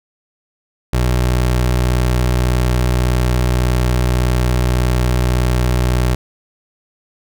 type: tone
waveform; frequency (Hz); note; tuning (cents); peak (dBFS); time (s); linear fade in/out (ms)
25% pulse; 61.74; B1; 0; -9; 0.93-6.15; 5
effects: none